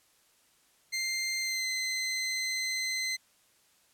20% pulse tone with pitch glide, 2093 to 2055 Hz, C7 to C7, 0 to -32 cents, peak -25 dBFS, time 0.92-3.17 s, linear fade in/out 20 ms, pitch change -32 cents, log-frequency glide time 1.4-1.68 s, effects white hiss -66 dBFS RMS until 3.93 s + low-pass 12000 Hz 12 dB/octave

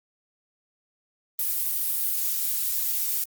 violet noise, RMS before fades -26 dBFS, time 1.39-3.24 s, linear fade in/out 2 ms, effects Opus 32 kbps

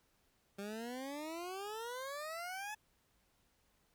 20% pulse exponential sweep, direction up, 196 to 867 Hz, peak -37 dBFS, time 0.58-2.75 s, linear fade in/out 10 ms, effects pink hiss -75 dBFS RMS until 3.94 s

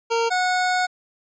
25% pulse tone pair in turn, 461 / 731.8 Hz, A#4 / F#5, -19 / -19 cents, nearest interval minor sixth, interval 800 cents, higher second, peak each -15 dBFS, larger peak neither, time 0.1-0.3 / 0.3-0.87 s, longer second, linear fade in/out 20 ms, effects resampled to 16000 Hz

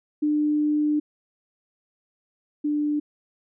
sine tone pair in turn, 299.3 / 296.5 Hz, D4 / D4, +33 / +17 cents, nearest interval unison, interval 16 cents, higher first, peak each -19 / -21 dBFS, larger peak first, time 0.22-1 / 2.64-3 s, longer first, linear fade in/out 10 ms, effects none

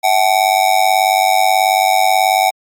square tone with amplitude modulation, 756 Hz, F#5, 37 cents sharp, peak -7 dBFS, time 0.03-2.51 s, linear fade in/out 20 ms, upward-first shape sine, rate 98.4 Hz, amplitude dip 90%, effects Opus 48 kbps

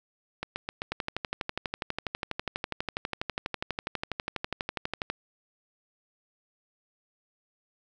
two click trains, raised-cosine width 0.3 ms, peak -14 / -16 dBFS, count 52 / 4, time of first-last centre 0.92-5.1 / 0.43-0.819 s, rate 12.2 / 7.71 Hz, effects none

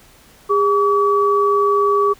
sine tone pair together, 406.4 / 1141.5 Hz, G#4 / D6, -38 / -50 cents, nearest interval octave + tritone, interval 1788 cents, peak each -15 dBFS, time 0.49-2.14 s, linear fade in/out 20 ms, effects pink hiss -48 dBFS RMS until 2.19 s

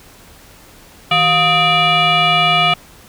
sine tone with frequency modulation, 1800 Hz, A6, 39 cents sharp, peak -9 dBFS, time 1.11-2.74 s, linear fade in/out 5 ms, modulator 547 Hz, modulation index 2.6, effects tanh soft clip ceiling -5 dBFS + pink hiss -43 dBFS RMS until 3.08 s

